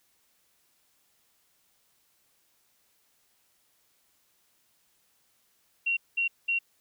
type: tone bursts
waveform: sine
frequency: 2745 Hz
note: F7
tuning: 31 cents flat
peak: -24 dBFS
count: 3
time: 5.86-6.59 s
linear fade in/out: 10 ms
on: 110 ms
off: 200 ms
effects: white hiss -69 dBFS RMS until 6.8 s